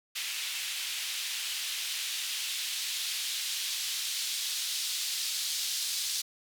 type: noise with band-pass filter sweep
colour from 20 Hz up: blue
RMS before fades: -34 dBFS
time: 0.15-6.22 s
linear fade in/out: 10 ms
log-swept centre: 2700 to 4200 Hz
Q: 1.5
effects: none